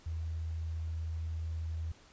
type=tone; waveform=sine; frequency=81 Hz; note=E2; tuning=30 cents flat; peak=-34 dBFS; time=0.06-1.92 s; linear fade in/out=5 ms; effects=pink hiss -60 dBFS RMS until 2.12 s + resampled to 16000 Hz